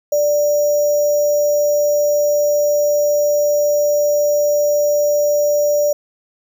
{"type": "tone with sample-and-hold", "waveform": "sine", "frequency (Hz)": 587.3, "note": "D5", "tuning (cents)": 0, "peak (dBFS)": -12, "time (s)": [0.12, 5.93], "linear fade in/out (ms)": 5, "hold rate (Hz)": 6300, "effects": []}